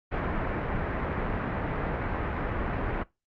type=low-pass noise; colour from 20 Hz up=pink; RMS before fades=-30 dBFS; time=0.11-3.04 s; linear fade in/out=20 ms; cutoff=2000 Hz; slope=24 dB/octave; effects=noise-tail reverb RT60 0.2 s tail -20 dB re dry + Opus 48 kbps